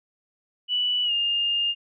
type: tone with pitch glide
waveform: sine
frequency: 2960 to 2820 Hz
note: F#7 to F7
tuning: 0 to +16 cents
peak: -21 dBFS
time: 0.68-1.75 s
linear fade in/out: 50 ms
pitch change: -84 cents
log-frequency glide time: 1.04-1.12 s
effects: none